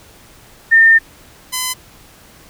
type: tone pair in turn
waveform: sine / 5% pulse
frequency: 1811 / 1016.4 Hz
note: A6 / B5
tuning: +49 / +49 cents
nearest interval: minor seventh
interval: 1000 cents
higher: first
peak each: -5 / -6 dBFS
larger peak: first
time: 0.71-0.99 / 1.52-1.74 s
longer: first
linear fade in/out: 20 ms
effects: pink hiss -44 dBFS RMS until 2.49 s